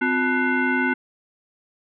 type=tone with frequency modulation; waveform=sine; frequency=873 Hz; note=A5; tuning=14 cents flat; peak=-18 dBFS; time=0.01-0.94 s; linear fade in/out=10 ms; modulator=615 Hz; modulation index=1.9; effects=none